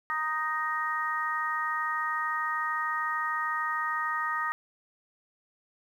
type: harmonic tone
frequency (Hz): 311.1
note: D#4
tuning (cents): 0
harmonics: 3 / 4 / 5 / 6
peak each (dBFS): -36 / -30 / -42 / -32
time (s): 0.1-4.52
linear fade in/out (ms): 0
effects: 10-bit